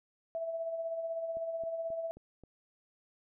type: tone with tremolo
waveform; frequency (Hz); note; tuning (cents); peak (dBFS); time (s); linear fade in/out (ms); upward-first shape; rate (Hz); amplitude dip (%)
sine; 659.3; E5; 0; -32; 0.35-2.11; 0; sine; 16; 45
type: click train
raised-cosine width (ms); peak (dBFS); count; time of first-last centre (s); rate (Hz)
2; -39; 5; 1.37-2.437; 3.75
effects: none